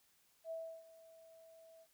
sine tone with ADSR envelope, 653 Hz, E5, 17 cents flat, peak -40 dBFS, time 0.44-1.87 s, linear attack 69 ms, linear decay 320 ms, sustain -18 dB, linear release 54 ms, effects white hiss -73 dBFS RMS until 1.93 s

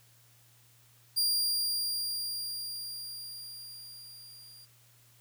sawtooth tone with level ramp, 4782 Hz, D8, 30 cents sharp, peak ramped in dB -22 to -48 dBFS, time 1.16-4.66 s, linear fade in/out 20 ms, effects added 118 Hz sine -63 dBFS peak until 5.2 s + white hiss -63 dBFS RMS until 5.2 s

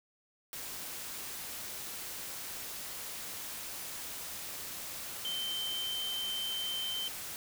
sine tone in noise, 3105 Hz, G7, 17 cents flat, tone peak -34 dBFS, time 5.25-7.08 s, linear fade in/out 0 ms, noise white, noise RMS -42 dBFS, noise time 0.53-7.36 s, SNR +5 dB, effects none

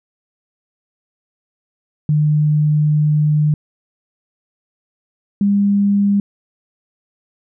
sine tone pair in turn, 150.8 / 201.3 Hz, D3 / G3, +46 / +46 cents, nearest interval perfect fourth, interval 500 cents, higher second, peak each -11 dBFS, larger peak neither, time 2.09-3.54 / 5.41-6.2 s, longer first, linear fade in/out 2 ms, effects none

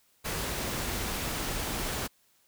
pink noise, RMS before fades -33 dBFS, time 0.24-2.08 s, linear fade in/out 20 ms, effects white hiss -67 dBFS RMS until 2.47 s

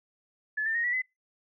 sine tone with pitch steps, 1721 / 1792 / 1866 / 1942.9 / 2023 Hz, A6 / A6 / A#6 / B6 / B6, -39 / +31 / +1 / -29 / +41 cents, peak -26 dBFS, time 0.57-1.02 s, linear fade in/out 10 ms, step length 90 ms, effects noise-tail reverb RT60 0.2 s tail -23 dB re dry

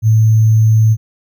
sine tone with sample-and-hold, 110.2 Hz, A2, 3 cents sharp, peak -6 dBFS, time 0.02-0.97 s, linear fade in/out 50 ms, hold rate 6300 Hz, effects none

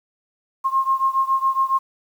sine beating tone pair, 1067 / 1074.2 Hz, C6 / C6, +34 / +45 cents, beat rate 7.2 Hz, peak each -19 / -21 dBFS, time 0.64-1.79 s, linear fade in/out 20 ms, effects 8-bit

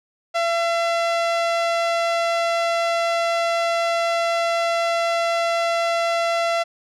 sawtooth tone with low-pass filter, 676 Hz, E5, 43 cents sharp, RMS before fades -21 dBFS, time 0.34-6.64 s, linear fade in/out 20 ms, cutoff 5300 Hz, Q 0.63, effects none

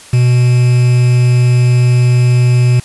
triangle tone with quantisation, 123.47 Hz, B2, in tune, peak -4 dBFS, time 0.13-2.8 s, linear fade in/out 5 ms, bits 4, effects white hiss -36 dBFS RMS until 2.84 s + resampled to 24000 Hz

